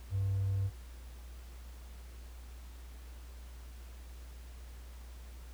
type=tone with hard clipping; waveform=triangle; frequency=97.6 Hz; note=G2; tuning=7 cents flat; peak=-30 dBFS; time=0.1-0.71 s; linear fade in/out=50 ms; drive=4 dB; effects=added 60 Hz sine -46 dBFS peak until 5.53 s + pink hiss -59 dBFS RMS until 5.53 s